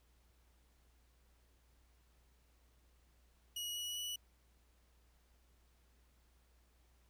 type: tone with pitch steps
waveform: sawtooth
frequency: 2906 / 2926 / 2947 Hz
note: F#7 / F#7 / F#7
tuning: -32 / -20 / -8 cents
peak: -37 dBFS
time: 3.56-4.16 s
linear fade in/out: 5 ms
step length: 200 ms
effects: added 60 Hz sine -68 dBFS peak until 7.09 s + pink hiss -75 dBFS RMS until 7.09 s